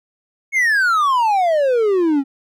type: exponential sweep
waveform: triangle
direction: down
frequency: 2217 to 265.4 Hz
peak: -11 dBFS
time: 0.52-2.24 s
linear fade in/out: 50 ms
effects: none